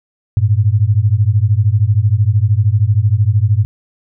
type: beating tone pair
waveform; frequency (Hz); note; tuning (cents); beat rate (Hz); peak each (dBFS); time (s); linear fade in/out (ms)
sine; 98.5 / 111.5; G2 / A2; +9 / +23; 13; -12; 0.37-3.65; 0
effects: none